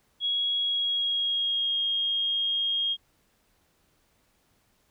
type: tone with pitch glide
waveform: sine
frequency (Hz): 3322 to 3248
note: G#7 to G#7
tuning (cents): 0 to -39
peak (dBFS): -24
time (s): 0.2-2.97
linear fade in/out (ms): 50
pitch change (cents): -39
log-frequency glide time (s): 0.57-1.79
effects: pink hiss -68 dBFS RMS until 4.9 s